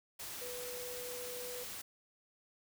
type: tone in noise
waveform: sine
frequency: 493.9 Hz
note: B4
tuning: in tune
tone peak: -44 dBFS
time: 0.41-1.64 s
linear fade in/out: 10 ms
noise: white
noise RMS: -45 dBFS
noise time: 0.19-1.82 s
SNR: -2 dB
effects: none